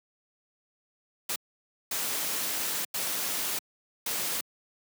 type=noise bursts at uneven times; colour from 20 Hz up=white; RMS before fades=-31 dBFS; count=4; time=1.29-1.36 / 1.91-2.85 / 2.94-3.59 / 4.06-4.41 s; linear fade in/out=5 ms; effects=high-pass 150 Hz 12 dB/octave